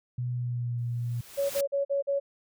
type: tone with pitch glide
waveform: sine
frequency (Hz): 123.3 to 119.58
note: B2 to A#2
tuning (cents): -2 to +45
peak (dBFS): -28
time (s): 0.18-1.21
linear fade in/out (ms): 5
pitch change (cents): -53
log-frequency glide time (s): 0.3-0.79
type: noise with exponential growth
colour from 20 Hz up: white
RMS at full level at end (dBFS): -34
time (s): 0.78-1.61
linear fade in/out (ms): 5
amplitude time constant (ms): 180
type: tone bursts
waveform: sine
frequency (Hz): 559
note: C#5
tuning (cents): +14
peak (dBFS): -24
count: 5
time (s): 1.37-2.2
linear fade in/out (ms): 20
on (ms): 130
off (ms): 45
effects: none